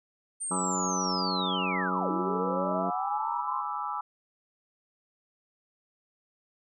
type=linear two-way sweep; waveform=sine; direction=down then up; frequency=8940 to 303.6 to 1078 Hz; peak=-31 dBFS; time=0.4-3.62 s; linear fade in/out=20 ms; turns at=2.11 s
type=harmonic tone; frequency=92.6 Hz; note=F#2; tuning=2 cents sharp; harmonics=2 / 3 / 4 / 5 / 6 / 7; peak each=-33 / -37 / -39 / -41 / -43 / -44 dBFS; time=0.5-2.91 s; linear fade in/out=20 ms
type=chord; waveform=sine; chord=E dominant seventh; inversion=first; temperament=equal with one note detuned; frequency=833.5 / 987.8 / 1174.7 / 1318.5 Hz; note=G#5 / B5 / D6 / E6; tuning=+6 / 0 / 0 / 0 cents; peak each=-36 dBFS; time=0.51-4.01 s; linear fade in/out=5 ms
effects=none